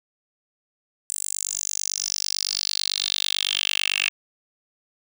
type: tone with high-pass filter sweep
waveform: 10% pulse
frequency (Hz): 49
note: G1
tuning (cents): 0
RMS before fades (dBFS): -26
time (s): 1.1-4.09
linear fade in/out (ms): 0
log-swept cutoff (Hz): 8300 to 2600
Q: 5.2
effects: none